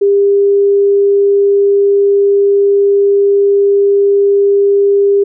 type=tone; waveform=sine; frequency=400.7 Hz; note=G4; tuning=38 cents sharp; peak=-6 dBFS; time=0.01-5.24 s; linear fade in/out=10 ms; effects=none